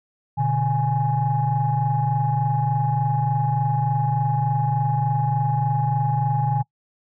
sine tone cluster, 122.3 / 145.7 / 831 Hz, B2 / D3 / G#5, -16 / -13 / +1 cents, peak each -22 dBFS, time 0.37-6.63 s, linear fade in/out 20 ms, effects noise-tail reverb RT60 0.1 s tail -23 dB re dry + tanh soft clip ceiling -11 dBFS

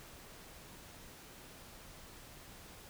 silence, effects pink hiss -54 dBFS RMS until 2.89 s

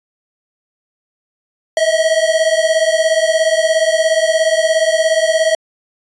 square beating tone pair, 633 / 650 Hz, D#5 / E5, +30 / -24 cents, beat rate 17 Hz, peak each -15 dBFS, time 1.77-5.55 s, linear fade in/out 2 ms, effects resampled to 22050 Hz

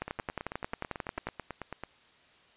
two click trains, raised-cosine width 0.5 ms, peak -18 / -22 dBFS, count 15 / 17, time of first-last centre 0.02-1.27 / 0.08-1.836 s, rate 11.2 / 9.11 Hz, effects white hiss -61 dBFS RMS until 2.56 s + resampled to 8000 Hz

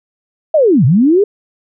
sine linear two-way sweep, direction down then up, 659.3 to 113.3 to 426.7 Hz, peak -6 dBFS, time 0.54-1.24 s, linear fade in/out 5 ms, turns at 0.85 s, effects none

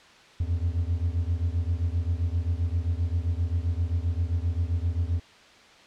triangle beating tone pair, 82.41 / 90.01 Hz, E2 / F#2, 0 / -47 cents, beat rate 7.6 Hz, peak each -24 / -26 dBFS, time 0.4-5.2 s, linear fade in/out 5 ms, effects white hiss -52 dBFS RMS until 5.86 s + low-pass 4000 Hz 12 dB/octave

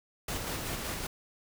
pink noise with tremolo, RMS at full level -35 dBFS, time 0.28-1.07 s, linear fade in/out 5 ms, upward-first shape square, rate 5.3 Hz, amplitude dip 25%, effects none

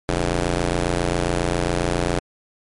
10% pulse ring-modulated tone, 87.31 Hz, F2, in tune, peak -8 dBFS, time 0.09-2.19 s, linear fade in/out 0 ms, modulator 232 Hz, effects MP3 48 kbps

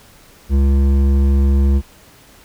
sine tone with hard clipping, 68.7 Hz, C#2, 15 cents flat, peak -12 dBFS, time 0.49-1.82 s, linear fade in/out 50 ms, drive 10 dB, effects pink hiss -46 dBFS RMS until 2.44 s

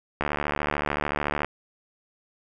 click train, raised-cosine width 0.5 ms, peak -10 dBFS, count 92, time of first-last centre 0.21-1.446 s, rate 73.6 Hz, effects none

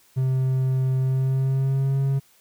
triangle tone with pitch glide, 130.81 to 136.52 Hz, C3 to C#3, 0 to -26 cents, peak -17 dBFS, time 0.16-2.2 s, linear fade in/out 20 ms, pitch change +74 cents, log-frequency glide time 0.99-2 s, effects white hiss -58 dBFS RMS until 2.4 s

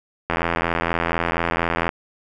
click train, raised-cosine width 0.5 ms, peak -5 dBFS, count 135, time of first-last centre 0.3-1.891 s, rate 84.2 Hz, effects none

